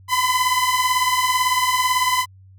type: beating tone pair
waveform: sawtooth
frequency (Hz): 1001 / 1019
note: B5 / C6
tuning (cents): +23 / -46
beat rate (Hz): 18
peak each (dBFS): -16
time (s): 0.08-2.26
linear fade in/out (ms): 50
effects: added 95 Hz sine -44 dBFS peak until 2.58 s